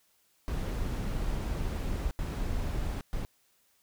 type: noise bursts at uneven times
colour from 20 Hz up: brown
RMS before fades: -32 dBFS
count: 3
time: 0.48-2.11 / 2.19-3.01 / 3.13-3.25 s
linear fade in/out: 0 ms
effects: white hiss -69 dBFS RMS until 3.82 s

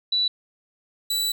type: tone pair in turn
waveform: sine / sawtooth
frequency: 3951 / 3951 Hz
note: B7 / B7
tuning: 0 / 0 cents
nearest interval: unison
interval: 0 cents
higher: neither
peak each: -19 dBFS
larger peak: neither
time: 0.12-0.28 / 1.1-1.32 s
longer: second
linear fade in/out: 5 ms
effects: none

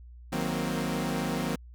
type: chord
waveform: sawtooth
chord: C half-diminished seventh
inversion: first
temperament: equal with one note detuned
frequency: 157.19 / 185 / 233.1 / 261.6 Hz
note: Eb3 / Gb3 / Bb3 / C4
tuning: +18 / 0 / 0 / 0 cents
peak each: -30 dBFS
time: 0.32-1.56 s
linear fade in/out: 10 ms
effects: added 60 Hz sine -45 dBFS peak until 1.74 s

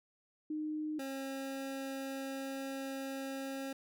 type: tone pair in turn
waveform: sine / 25% pulse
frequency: 306.8 / 270.1 Hz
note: D#4 / C#4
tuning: -24 / -45 cents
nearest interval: major second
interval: 221 cents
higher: first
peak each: -35 / -35 dBFS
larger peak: neither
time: 0.5-0.99 / 0.99-3.73 s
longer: second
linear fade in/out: 5 ms
effects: none

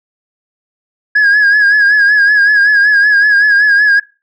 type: tone with vibrato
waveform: sine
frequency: 1661.2 Hz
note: G#6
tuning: in tune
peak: -3 dBFS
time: 1.15-4 s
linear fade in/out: 10 ms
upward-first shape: sine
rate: 5.3 Hz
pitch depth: 56 cents each way
effects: noise-tail reverb RT60 0.3 s tail -23 dB re dry + tanh soft clip ceiling -4 dBFS

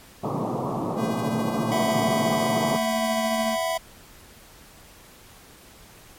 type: band-pass noise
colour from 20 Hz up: pink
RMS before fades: -27 dBFS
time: 0.23-2.77 s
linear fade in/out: 10 ms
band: 110 to 1200 Hz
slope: 96 dB/octave
type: tone with tremolo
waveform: square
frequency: 224.2 Hz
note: A3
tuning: 33 cents sharp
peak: -26 dBFS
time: 0.96-3.57 s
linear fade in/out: 50 ms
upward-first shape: sine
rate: 14 Hz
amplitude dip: 30%
type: chord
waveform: square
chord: E suspended second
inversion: none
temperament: equal with one note detuned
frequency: 659.3 / 740 / 999.2 Hz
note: E5 / F#5 / B5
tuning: 0 / 0 / +20 cents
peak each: -26 / -31 / -31 dBFS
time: 1.71-3.78 s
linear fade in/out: 10 ms
effects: pink hiss -49 dBFS RMS until 6.18 s + MP3 64 kbps

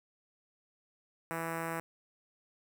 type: tone with notch filter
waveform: 5% pulse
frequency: 164.81 Hz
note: E3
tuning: in tune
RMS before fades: -37 dBFS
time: 1.31-1.8 s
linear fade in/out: 0 ms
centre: 4500 Hz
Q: 0.67
effects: none

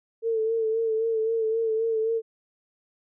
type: tone with vibrato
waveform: sine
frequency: 447.6 Hz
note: A4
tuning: 30 cents sharp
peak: -22 dBFS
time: 0.22-2.22 s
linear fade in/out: 50 ms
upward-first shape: sine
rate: 3.8 Hz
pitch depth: 38 cents each way
effects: none

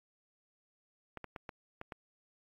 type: clicks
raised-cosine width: 0.5 ms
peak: -27 dBFS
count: 6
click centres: 1.173 / 1.243 / 1.362 / 1.492 / 1.814 / 1.922 s
effects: AAC 48 kbps

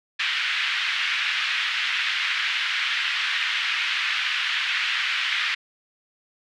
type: band-pass noise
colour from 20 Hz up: white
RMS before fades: -25 dBFS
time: 0.19-5.55 s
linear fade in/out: 10 ms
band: 1500 to 3200 Hz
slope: 24 dB/octave
effects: none

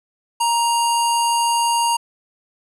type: tone with low-pass filter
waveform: square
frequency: 937 Hz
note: A#5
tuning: 9 cents sharp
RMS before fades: -18 dBFS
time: 0.4-1.97 s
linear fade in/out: 10 ms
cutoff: 9700 Hz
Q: 2.5
effects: none

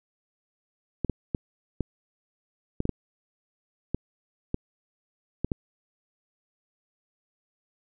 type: clicks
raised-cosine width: 3 ms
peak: -13 dBFS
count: 11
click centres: 1.047 / 1.097 / 1.348 / 1.807 / 2.804 / 2.854 / 2.893 / 3.946 / 4.544 / 5.446 / 5.518 s
effects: none

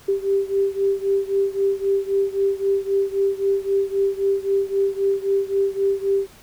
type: beating tone pair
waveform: sine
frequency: 392 / 395.8 Hz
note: G4 / G4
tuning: 0 / +17 cents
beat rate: 3.8 Hz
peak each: -20 / -22 dBFS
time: 0.08-6.27 s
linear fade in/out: 10 ms
effects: pink hiss -48 dBFS RMS until 6.42 s

